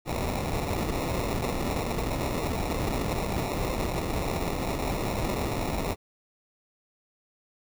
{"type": "noise with sample-and-hold", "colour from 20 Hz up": "pink", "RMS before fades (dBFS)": -29, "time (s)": [0.05, 5.96], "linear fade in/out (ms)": 50, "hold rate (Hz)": 1575, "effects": []}